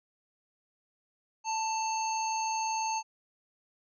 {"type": "harmonic tone with a mistuned harmonic", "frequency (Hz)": 887, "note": "A5", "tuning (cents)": 14, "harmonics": [1, 3, 5, 7], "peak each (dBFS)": [-30, -40, -42, -37], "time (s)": [1.44, 3.03], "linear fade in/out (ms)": 50, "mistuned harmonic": 7, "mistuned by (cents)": 49, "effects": []}